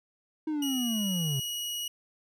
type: linear sweep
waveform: triangle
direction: down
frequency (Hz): 316.2 to 130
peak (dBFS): -26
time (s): 0.47-1.4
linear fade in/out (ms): 5
type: tone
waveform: sawtooth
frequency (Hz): 2906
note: F#7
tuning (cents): -32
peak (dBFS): -29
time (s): 0.62-1.88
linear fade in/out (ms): 5
effects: none